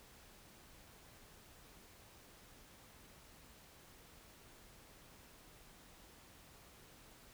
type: silence
effects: pink hiss -61 dBFS RMS until 7.33 s